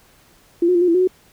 sine tone with pitch steps, 341.6 / 362 / 345.8 / 359.4 / 335 / 365.6 / 369.5 Hz, F4 / F#4 / F4 / F4 / E4 / F#4 / F#4, -38 / -38 / -17 / +50 / +28 / -21 / -2 cents, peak -12 dBFS, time 0.62-1.075 s, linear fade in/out 5 ms, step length 65 ms, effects pink hiss -53 dBFS RMS until 1.32 s

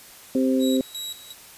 harmonic tone, 130.81 Hz, C3, in tune, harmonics 2 / 3 / 4, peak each -19 / -27 / -26 dBFS, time 0.35-0.81 s, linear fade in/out 2 ms
sawtooth tone with tremolo, 3862 Hz, B7, 39 cents flat, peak -27 dBFS, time 0.59-1.34 s, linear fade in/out 50 ms, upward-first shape square, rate 2.8 Hz, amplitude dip 80%
effects white hiss -46 dBFS RMS until 1.57 s + resampled to 32000 Hz

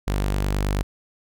sawtooth tone, 49.37 Hz, G1, 13 cents sharp, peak -17 dBFS, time 0.07-0.83 s, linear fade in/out 10 ms, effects none

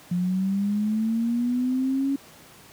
sine linear sweep, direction up, 174.61 to 278.1 Hz, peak -21 dBFS, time 0.11-2.16 s, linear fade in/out 5 ms, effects pink hiss -49 dBFS RMS until 2.72 s + high-pass 100 Hz 12 dB/octave

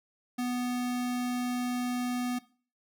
square tone, 246.9 Hz, B3, in tune, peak -30 dBFS, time 0.38-2.39 s, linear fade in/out 10 ms, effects noise-tail reverb RT60 0.4 s tail -18 dB re dry

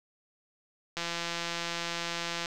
click train, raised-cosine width 0.2 ms, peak -16 dBFS, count 254, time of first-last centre 0.97-2.458 s, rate 170 Hz, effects none

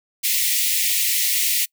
white high-pass noise, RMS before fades -20 dBFS, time 0.23-1.66 s, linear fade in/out 20 ms, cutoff 1900 Hz, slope 96 dB/octave, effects noise-tail reverb RT60 0.1 s tail -26 dB re dry

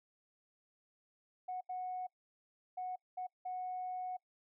sine tone bursts at uneven times, 735 Hz, F#5, 12 cents flat, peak -37 dBFS, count 5, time 1.48-1.61 / 1.69-2.07 / 2.77-2.96 / 3.17-3.27 / 3.45-4.17 s, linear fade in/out 10 ms, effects noise-tail reverb RT60 0.1 s tail -26 dB re dry + tanh soft clip ceiling -33 dBFS

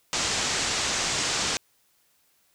white low-pass noise, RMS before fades -27 dBFS, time 0.13-1.57 s, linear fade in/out 0 ms, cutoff 7700 Hz, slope 48 dB/octave, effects white hiss -66 dBFS RMS until 2.54 s

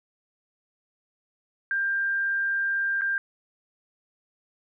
sine tone with dropouts, 1591 Hz, G6, 25 cents sharp, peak -23 dBFS, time 1.71-3.18 s, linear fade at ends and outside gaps 1 ms, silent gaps 3.011-3.018 s, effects none

